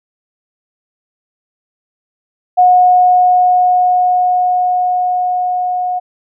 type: tone with level ramp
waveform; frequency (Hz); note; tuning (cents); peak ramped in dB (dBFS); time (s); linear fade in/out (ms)
sine; 726; F#5; -33; -4 to -14; 2.57-6; 20
effects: none